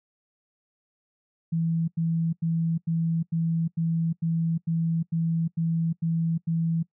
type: tone bursts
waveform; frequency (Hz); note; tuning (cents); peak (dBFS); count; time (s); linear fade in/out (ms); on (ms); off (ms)
sine; 164.81; E3; 0; -22; 12; 1.52-6.83; 10; 360; 90
effects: noise-tail reverb RT60 0.1 s tail -22 dB re dry